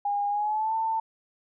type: tone with pitch glide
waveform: sine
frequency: 814 to 892.8 Hz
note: G#5 to A5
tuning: -35 to +25 cents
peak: -24 dBFS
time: 0.05-1 s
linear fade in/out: 5 ms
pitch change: +160 cents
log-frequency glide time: 0.29-0.75 s
effects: none